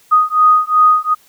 sine beating tone pair, 1243 / 1245.7 Hz, D#6 / D#6, -2 / +2 cents, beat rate 2.7 Hz, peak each -11 dBFS, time 0.11-1.15 s, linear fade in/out 20 ms, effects white hiss -50 dBFS RMS until 1.28 s

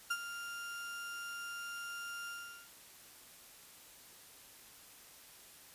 35% pulse tone with ADSR envelope, 1396.9 Hz, F6, in tune, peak -29 dBFS, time 0.1-2.7 s, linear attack 10 ms, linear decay 54 ms, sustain -11 dB, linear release 420 ms, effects white hiss -57 dBFS RMS until 5.74 s + resampled to 32000 Hz

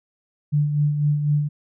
sine tone with tremolo, 147.5 Hz, D3, 8 cents sharp, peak -15 dBFS, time 0.52-1.49 s, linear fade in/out 20 ms, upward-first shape sine, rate 4 Hz, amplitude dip 50%, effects none

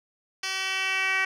10% pulse tone with band-pass filter sweep, 381.4 Hz, G4, 47 cents flat, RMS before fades -27 dBFS, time 0.43-1.25 s, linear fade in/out 5 ms, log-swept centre 4000 to 2100 Hz, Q 2.4, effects none

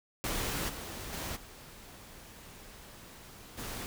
pink noise with level steps, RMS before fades -34 / -42 / -38 / -51 / -40 dBFS, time 0.24-3.86 s, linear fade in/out 0 ms, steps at 0.68 / 1.12 / 1.35 / 3.57 s, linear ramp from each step 20 ms, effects none

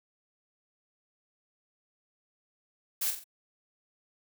blue noise with echo, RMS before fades -30 dBFS, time 3.01-3.11 s, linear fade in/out 10 ms, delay 44 ms, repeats 3, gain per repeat -7 dB, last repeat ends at 3.242 s, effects none

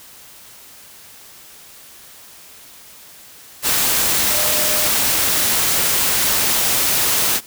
sine tone in noise, 608 Hz, D#5, 40 cents flat, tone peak -27 dBFS, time 4.3-4.91 s, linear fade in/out 50 ms, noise white, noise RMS -17 dBFS, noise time 3.62-7.41 s, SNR -13 dB, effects white hiss -42 dBFS RMS until 7.46 s

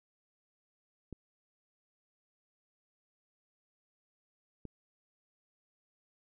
clicks, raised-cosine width 3 ms, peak -30 dBFS, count 2, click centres 1.127 / 4.653 s, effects none

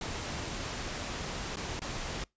pink noise with dropouts, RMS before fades -37 dBFS, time 0.01-2.24 s, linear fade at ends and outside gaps 2 ms, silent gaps 1.559-1.569 / 1.794-1.818 s, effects noise-tail reverb RT60 0.2 s tail -25 dB re dry + resampled to 16000 Hz

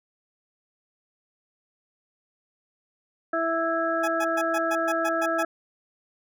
harmonic tone, 329.6 Hz, E4, in tune, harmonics 1 / 2 / 4 / 5, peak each -30 / -26 / -28 / -31 dBFS, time 3.33-5.45 s, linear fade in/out 5 ms
20% pulse tone bursts, 841 Hz, G#5, 22 cents sharp, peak -23 dBFS, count 9, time 4.03-5.431 s, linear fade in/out 10 ms, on 49 ms, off 120 ms
effects none

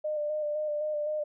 sine tone with vibrato, 602 Hz, D5, 43 cents sharp, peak -28 dBFS, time 0.04-1.24 s, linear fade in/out 10 ms, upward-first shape square, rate 3.9 Hz, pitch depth 23 cents each way, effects none

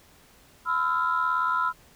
sine tone cluster, 1010 / 1312 / 1390 Hz, B5 / E6 / F6, +39 / -9 / -9 cents, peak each -26 dBFS, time 0.65-1.73 s, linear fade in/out 50 ms, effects tanh soft clip ceiling -15 dBFS + pink hiss -56 dBFS RMS until 1.95 s

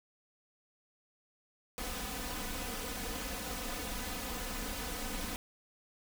pink noise with comb filter, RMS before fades -39 dBFS, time 1.78-5.36 s, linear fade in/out 0 ms, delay 4 ms, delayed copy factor +1, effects none

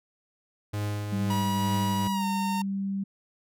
45% pulse tone with tremolo, 103.83 Hz, G#2, in tune, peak -27 dBFS, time 0.73-2.08 s, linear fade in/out 10 ms, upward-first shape triangle, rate 2.2 Hz, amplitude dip 40%
sine tone, 196 Hz, G3, in tune, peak -27 dBFS, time 1.12-3.04 s, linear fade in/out 10 ms
45% pulse tone with pitch glide, 966 to 916 Hz, B5 to A#5, -39 to -31 cents, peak -29 dBFS, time 1.3-2.62 s, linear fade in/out 5 ms, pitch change -92 cents, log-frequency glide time 2.12-2.25 s
effects none

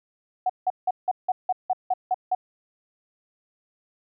sine tone bursts, 741 Hz, F#5, 2 cents sharp, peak -19 dBFS, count 10, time 0.46-2.35 s, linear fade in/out 5 ms, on 36 ms, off 170 ms, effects none

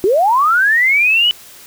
sine linear sweep, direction up, 347.1 to 3001 Hz, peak -9 dBFS, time 0.04-1.31 s, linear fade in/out 0 ms, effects white hiss -39 dBFS RMS until 1.66 s

